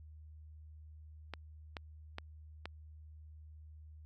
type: clicks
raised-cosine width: 0.3 ms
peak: -25 dBFS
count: 4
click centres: 1.337 / 1.768 / 2.184 / 2.656 s
effects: added 77 Hz sine -51 dBFS peak until 4.05 s